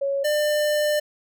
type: tone pair in turn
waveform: sine / square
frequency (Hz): 554.4 / 598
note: C#5 / D5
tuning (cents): 0 / +31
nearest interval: minor second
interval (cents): 131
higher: second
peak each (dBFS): -21 / -20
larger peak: second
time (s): 0.01-0.24 / 0.24-1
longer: second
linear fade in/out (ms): 10
effects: none